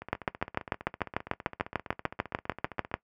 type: two click trains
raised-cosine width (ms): 0.5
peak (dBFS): -24 / -11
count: 45 / 20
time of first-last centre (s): 0.02-2.915 / 0.13-2.941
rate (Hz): 15.2 / 6.76
effects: noise-tail reverb RT60 0.1 s tail -19 dB re dry + high-pass 60 Hz 12 dB/octave